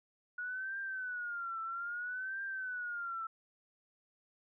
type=tone with vibrato; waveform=sine; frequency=1454 Hz; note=F#6; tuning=31 cents flat; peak=-37 dBFS; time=0.38-3.27 s; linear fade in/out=5 ms; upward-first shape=triangle; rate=0.61 Hz; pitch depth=160 cents each way; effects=none